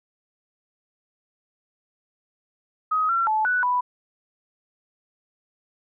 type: tone with pitch steps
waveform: sine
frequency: 1261 / 1359 / 867 / 1483 / 989 Hz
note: D#6 / F6 / A5 / F#6 / B5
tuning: +23 / -48 / -26 / +4 / +2 cents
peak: -19 dBFS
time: 2.91-3.81 s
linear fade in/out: 10 ms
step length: 180 ms
effects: none